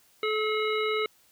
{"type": "harmonic tone with a mistuned harmonic", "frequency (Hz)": 431, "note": "A4", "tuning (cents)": -36, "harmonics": [1, 3, 5, 7, 9], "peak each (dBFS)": [-27, -32, -32, -38, -37], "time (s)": [0.23, 1.06], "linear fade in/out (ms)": 2, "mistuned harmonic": 7, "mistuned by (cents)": -56, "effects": ["white hiss -62 dBFS RMS until 1.31 s"]}